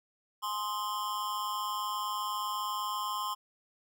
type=tone with amplitude modulation; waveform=square; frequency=1046.5 Hz; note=C6; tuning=in tune; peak=-29 dBFS; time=0.42-3.35 s; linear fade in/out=20 ms; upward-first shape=sine; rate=208 Hz; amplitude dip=85%; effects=none